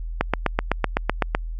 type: click train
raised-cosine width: 0.5 ms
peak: -3 dBFS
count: 10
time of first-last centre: 0.21-1.349 s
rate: 7.9 Hz
effects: added 41 Hz sine -27 dBFS peak until 1.59 s